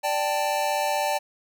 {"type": "chord", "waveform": "square", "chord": "D suspended fourth", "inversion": "none", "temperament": "equal with one note detuned", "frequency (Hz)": [589.4, 784, 880], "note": ["D5", "G5", "A5"], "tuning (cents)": [6, 0, 0], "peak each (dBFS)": -28, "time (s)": [0.03, 1.19], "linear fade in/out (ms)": 20, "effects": []}